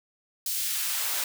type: noise with high-pass filter sweep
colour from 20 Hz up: white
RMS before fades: -29 dBFS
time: 0.46-1.24 s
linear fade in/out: 2 ms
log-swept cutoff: 4300 to 490 Hz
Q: 0.71
effects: none